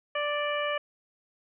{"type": "harmonic tone", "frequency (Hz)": 587.3, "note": "D5", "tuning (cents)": 0, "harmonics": [1, 2, 3, 4, 5], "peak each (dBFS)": [-30, -33, -35, -36, -37], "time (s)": [0.15, 0.78], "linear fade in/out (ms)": 5, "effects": []}